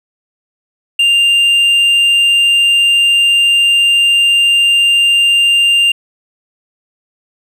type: tone with hard clipping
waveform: sine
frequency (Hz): 2794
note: F7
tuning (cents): 0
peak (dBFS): -8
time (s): 0.99-5.92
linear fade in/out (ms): 5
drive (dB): 3
effects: none